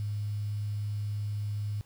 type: tone with quantisation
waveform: sine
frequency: 103.83 Hz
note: G#2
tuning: in tune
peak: -30 dBFS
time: 0-1.81 s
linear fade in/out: 0 ms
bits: 9
effects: pink hiss -63 dBFS RMS until 1.85 s